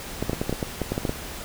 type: clicks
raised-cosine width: 2 ms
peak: -11 dBFS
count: 12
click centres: 0.226 / 0.296 / 0.332 / 0.415 / 0.495 / 0.527 / 0.628 / 0.817 / 0.92 / 0.979 / 1.052 / 1.094 s
effects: pink hiss -36 dBFS RMS until 1.44 s